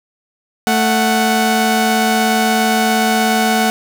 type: tone pair together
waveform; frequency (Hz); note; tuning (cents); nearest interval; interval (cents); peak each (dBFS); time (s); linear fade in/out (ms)
sawtooth; 221 / 740; A3 / F#5; +8 / 0; octave + major sixth; 2092; -11; 0.67-3.7; 0
effects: none